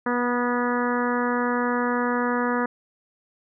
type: harmonic tone with a mistuned harmonic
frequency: 243.5 Hz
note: B3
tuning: 24 cents flat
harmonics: 1 / 2 / 3 / 4 / 5 / 6 / 7 / 8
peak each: -25 / -27 / -34 / -29 / -30 / -33 / -32 / -38 dBFS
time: 0.06-2.66 s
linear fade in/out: 5 ms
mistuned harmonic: 5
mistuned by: +17 cents
effects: none